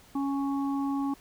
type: harmonic tone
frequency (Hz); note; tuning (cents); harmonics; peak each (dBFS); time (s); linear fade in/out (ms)
277.2; C#4; 0; 1 / 3 / 4; -27 / -37 / -39; 0.15-1.14; 5
effects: pink hiss -56 dBFS RMS until 1.2 s